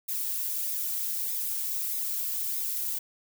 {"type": "noise with flanger", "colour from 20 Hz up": "violet", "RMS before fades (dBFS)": -31, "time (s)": [0.08, 2.99], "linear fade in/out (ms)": 10, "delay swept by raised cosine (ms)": [0.67, 2.47], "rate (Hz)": 1.6, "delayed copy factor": -0.55, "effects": []}